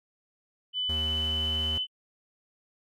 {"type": "tone with pitch glide", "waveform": "sine", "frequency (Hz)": [3000, 3021], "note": ["F#7", "F#7"], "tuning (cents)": [23, 35], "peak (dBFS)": -27, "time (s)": [0.73, 1.87], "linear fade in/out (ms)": 50, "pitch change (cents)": 12, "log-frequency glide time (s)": [0.89, 1.65]}
{"type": "tone", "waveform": "square", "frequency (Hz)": 78, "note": "D#2", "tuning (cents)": 5, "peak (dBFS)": -33, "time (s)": [0.89, 1.78], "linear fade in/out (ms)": 5}
{"effects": ["AAC 64 kbps"]}